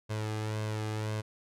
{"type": "tone with flanger", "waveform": "sawtooth", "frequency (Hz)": 107.9, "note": "A2", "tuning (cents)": -33, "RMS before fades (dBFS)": -34, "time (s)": [0.09, 1.22], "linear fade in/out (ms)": 20, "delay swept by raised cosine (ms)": [1.9, 2.46], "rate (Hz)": 1.9, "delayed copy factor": 0.55, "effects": ["low-pass 10000 Hz 12 dB/octave"]}